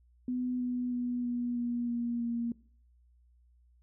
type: tone with pitch steps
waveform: sine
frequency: 250 / 247.4 / 244.9 / 242.3 / 239.8 / 237.3 / 234.9 Hz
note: B3 / B3 / B3 / B3 / A#3 / A#3 / A#3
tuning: +21 / +3 / -14 / -33 / +49 / +31 / +13 cents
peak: -30 dBFS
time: 0.28-2.52 s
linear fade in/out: 2 ms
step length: 320 ms
effects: noise-tail reverb RT60 0.5 s tail -21 dB re dry + added 60 Hz sine -61 dBFS peak until 3.82 s